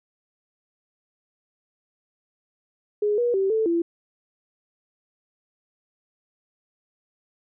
sine tone with pitch steps, 416.6 / 481 / 387 / 441.2 / 338.2 Hz, G#4 / B4 / G4 / A4 / E4, +5 / -46 / -22 / +5 / +44 cents, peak -19 dBFS, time 3.02-3.82 s, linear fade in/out 5 ms, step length 160 ms, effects none

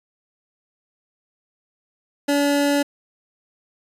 25% pulse tone, 286 Hz, D4, 46 cents flat, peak -13 dBFS, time 2.28-2.83 s, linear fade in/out 10 ms, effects resampled to 32000 Hz

